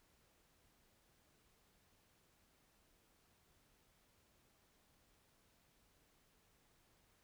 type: silence
effects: pink hiss -74 dBFS RMS until 7.23 s